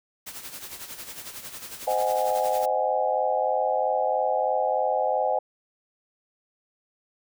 white noise with tremolo, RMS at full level -37 dBFS, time 0.26-2.66 s, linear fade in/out 10 ms, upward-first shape sine, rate 11 Hz, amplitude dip 60%
sine chord, Ab dominant seventh, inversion first, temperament just, 519.1 / 623 / 747.5 / 830.6 Hz, C5 / Eb5 / Gb5 / Ab5, -14 / +2 / +17 / 0 cents, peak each -27 dBFS, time 1.87-5.39 s, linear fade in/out 5 ms
effects none

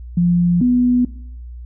sine tone pair in turn, 174.61 / 246.9 Hz, F3 / B3, 0 / 0 cents, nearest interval tritone, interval 600 cents, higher second, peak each -11 dBFS, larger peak neither, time 0.17-0.61 / 0.61-1.05 s, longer neither, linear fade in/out 5 ms, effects noise-tail reverb RT60 0.6 s tail -18 dB re dry + added 60 Hz sine -30 dBFS peak until 1.65 s

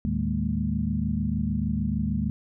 sine tone cluster, 76.5 / 110.3 / 153.6 / 203.4 / 230 Hz, D#2 / A2 / D#3 / G#3 / A#3, -29 / +5 / -22 / -36 / -23 cents, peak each -30 / -34 / -31 / -28 / -30 dBFS, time 0.05-2.3 s, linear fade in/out 0 ms, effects none

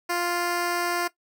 10% pulse tone, 349.2 Hz, F4, in tune, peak -16 dBFS, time 0.09-1.08 s, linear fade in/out 10 ms, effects noise-tail reverb RT60 0.1 s tail -17 dB re dry

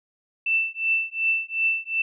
sine tone with tremolo, 2665 Hz, E7, 18 cents sharp, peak -17 dBFS, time 0.46-2.02 s, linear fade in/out 5 ms, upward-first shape triangle, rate 2.7 Hz, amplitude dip 100%, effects none

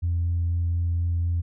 sine tone with vibrato, 85.6 Hz, F2, 34 cents flat, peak -20 dBFS, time 0.02-1.42 s, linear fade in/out 20 ms, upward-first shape sine, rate 4.1 Hz, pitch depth 9 cents each way, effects tanh soft clip ceiling -18 dBFS

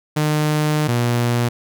sawtooth tone pair in turn, 151.8 / 119.89 Hz, D#3 / A#2, -42 / +49 cents, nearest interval major third, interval 409 cents, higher first, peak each -12 dBFS, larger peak neither, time 0.16-0.88 / 0.88-1.49 s, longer first, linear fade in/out 10 ms, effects none

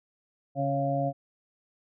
harmonic tone with a mistuned harmonic, 138.59 Hz, C#3, in tune, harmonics 1 / 2 / 4 / 5, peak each -30 / -33 / -31 / -29 dBFS, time 0.55-1.13 s, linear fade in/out 50 ms, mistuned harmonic 1, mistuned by +27 cents, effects none

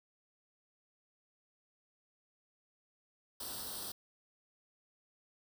white noise with comb filter, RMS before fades -43 dBFS, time 3.4-3.92 s, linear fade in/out 5 ms, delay 0.22 ms, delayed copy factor +0.8, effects none

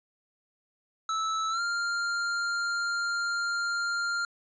square tone with pitch glide, 1310 to 1395.9 Hz, E6 to F6, -11 to -1 cents, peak -28 dBFS, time 1.09-4.25 s, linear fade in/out 2 ms, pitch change +110 cents, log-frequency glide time 1.5-1.61 s, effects resampled to 16000 Hz

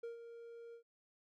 triangle tone with ADSR envelope, 466.2 Hz, A#4, in tune, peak -39 dBFS, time 0.03-0.83 s, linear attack 8 ms, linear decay 130 ms, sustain -9 dB, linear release 92 ms, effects none

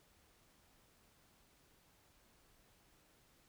silence, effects pink hiss -70 dBFS RMS until 3.48 s

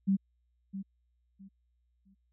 sine tone with echo, 194.5 Hz, G3, 13 cents flat, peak -23 dBFS, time 0.07-0.17 s, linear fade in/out 20 ms, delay 660 ms, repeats 3, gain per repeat -12 dB, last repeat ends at 2.15 s, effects added 60 Hz sine -70 dBFS peak until 2.32 s

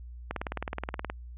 click train, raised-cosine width 0.5 ms, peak -17 dBFS, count 16, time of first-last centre 0.31-1.099 s, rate 19 Hz, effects added 60 Hz sine -41 dBFS peak until 1.37 s + resampled to 8000 Hz

